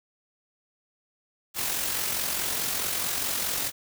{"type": "noise with amplitude modulation", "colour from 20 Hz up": "white", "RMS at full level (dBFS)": -27, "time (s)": [1.54, 3.72], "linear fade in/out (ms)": 50, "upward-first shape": "sine", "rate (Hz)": 44.7, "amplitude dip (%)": 40, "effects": []}